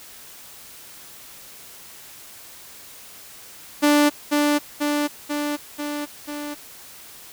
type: tone with echo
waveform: sawtooth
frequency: 293.7 Hz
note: D4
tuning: in tune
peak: -10 dBFS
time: 3.82-4.1 s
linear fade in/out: 20 ms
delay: 490 ms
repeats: 5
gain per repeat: -3 dB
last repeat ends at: 6.55 s
effects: white hiss -43 dBFS RMS until 7.32 s